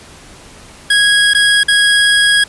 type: tone with dropouts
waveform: 25% pulse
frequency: 1653 Hz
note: G#6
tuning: 9 cents flat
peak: -4 dBFS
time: 0.9-2.44 s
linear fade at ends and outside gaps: 5 ms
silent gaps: 1.336-1.347 / 1.634-1.682 s
effects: pink hiss -38 dBFS RMS until 2.48 s + resampled to 24000 Hz